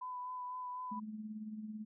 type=tone with vibrato; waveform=sine; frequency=1000 Hz; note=B5; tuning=21 cents sharp; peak=-40 dBFS; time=0.01-1 s; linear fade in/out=10 ms; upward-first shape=sine; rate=4 Hz; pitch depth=16 cents each way
type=tone with tremolo; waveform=sine; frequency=215 Hz; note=A3; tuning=40 cents flat; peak=-39 dBFS; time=0.91-1.85 s; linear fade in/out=10 ms; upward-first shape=triangle; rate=18 Hz; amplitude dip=60%
effects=none